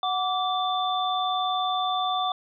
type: tone cluster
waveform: sine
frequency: 739 / 1160 / 3540 Hz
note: F#5 / D6 / A7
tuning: -2 / -22 / +10 cents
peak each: -26 / -28 / -30 dBFS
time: 0.03-2.32 s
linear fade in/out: 2 ms
effects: none